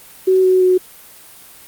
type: tone with pitch steps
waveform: sine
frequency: 375.5 / 371.6 / 367.8 Hz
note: F#4 / F#4 / F#4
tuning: +26 / +7 / -10 cents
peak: -9 dBFS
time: 0.27-0.78 s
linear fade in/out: 10 ms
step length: 170 ms
effects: white hiss -41 dBFS RMS until 1.67 s + Opus 32 kbps